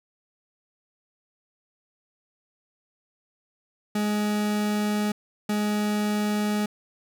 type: tone pair in turn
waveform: 40% pulse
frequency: 209.2 / 209.2 Hz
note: G#3 / G#3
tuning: +13 / +13 cents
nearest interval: unison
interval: 0 cents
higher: neither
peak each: -22 dBFS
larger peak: neither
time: 3.95-5.12 / 5.49-6.66 s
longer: neither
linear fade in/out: 5 ms
effects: none